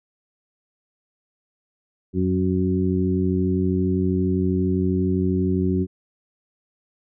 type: harmonic tone with a mistuned harmonic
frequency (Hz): 92.5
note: F#2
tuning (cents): 0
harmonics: 1 / 2 / 3 / 4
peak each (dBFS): -24 / -22 / -25 / -25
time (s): 2.13-5.87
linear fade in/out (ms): 50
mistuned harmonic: 1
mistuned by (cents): -49
effects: none